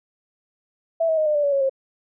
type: tone with pitch steps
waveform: sine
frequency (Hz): 659.3 / 640.2 / 621.6 / 603.5 / 586 / 569 / 552.5 / 536.4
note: E5 / D#5 / D#5 / D5 / D5 / C#5 / C#5 / C5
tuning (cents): 0 / +49 / -2 / +47 / -4 / +45 / -6 / +43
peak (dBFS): -17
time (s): 1-1.696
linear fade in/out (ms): 10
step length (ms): 87
effects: none